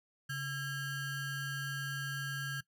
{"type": "ring-modulated tone", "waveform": "square", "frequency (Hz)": 743, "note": "F#5", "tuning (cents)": 7, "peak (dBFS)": -34, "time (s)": [0.29, 2.61], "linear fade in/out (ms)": 10, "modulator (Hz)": 881, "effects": ["noise-tail reverb RT60 0.1 s tail -18 dB re dry"]}